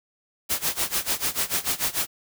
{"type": "noise with tremolo", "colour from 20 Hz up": "white", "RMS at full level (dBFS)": -23, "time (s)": [0.49, 2.07], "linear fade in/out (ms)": 20, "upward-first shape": "sine", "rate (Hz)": 6.8, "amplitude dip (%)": 90, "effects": []}